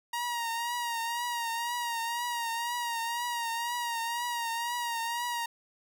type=tone with vibrato; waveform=sawtooth; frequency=942 Hz; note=A#5; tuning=18 cents sharp; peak=-27 dBFS; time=0.13-5.46 s; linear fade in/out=5 ms; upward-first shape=triangle; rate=2 Hz; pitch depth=54 cents each way; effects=none